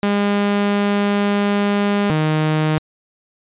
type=tone pair in turn; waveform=sawtooth; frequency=203.2 / 155.09 Hz; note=G#3 / D#3; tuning=-38 / -5 cents; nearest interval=perfect fourth; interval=467 cents; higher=first; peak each=-11 dBFS; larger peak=neither; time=0.03-2.1 / 2.1-2.78 s; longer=first; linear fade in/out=0 ms; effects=resampled to 8000 Hz